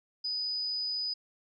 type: tone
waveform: sine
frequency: 4978 Hz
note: D#8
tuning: in tune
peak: -30 dBFS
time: 0.24-1.14 s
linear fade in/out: 10 ms
effects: MP3 96 kbps